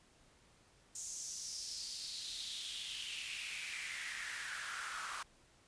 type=noise with high-pass filter sweep; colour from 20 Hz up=pink; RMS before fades=-44 dBFS; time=0.95-5.23 s; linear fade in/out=5 ms; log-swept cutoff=6900 to 1200 Hz; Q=4.4; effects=pink hiss -67 dBFS RMS until 5.67 s + resampled to 22050 Hz